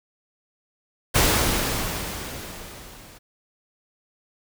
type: noise with level ramp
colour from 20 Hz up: pink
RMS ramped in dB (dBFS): -17 to -47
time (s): 1.14-3.19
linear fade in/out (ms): 20
effects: none